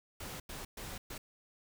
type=noise bursts at uneven times; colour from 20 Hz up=pink; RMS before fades=-44 dBFS; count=4; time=0.2-0.4 / 0.49-0.65 / 0.77-0.98 / 1.1-1.18 s; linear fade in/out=5 ms; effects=none